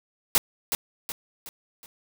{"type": "noise with echo", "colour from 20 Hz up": "white", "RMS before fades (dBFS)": -19, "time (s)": [0.35, 0.38], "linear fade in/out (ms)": 0, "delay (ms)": 370, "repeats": 4, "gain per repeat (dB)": -7, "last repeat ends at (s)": 1.86, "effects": []}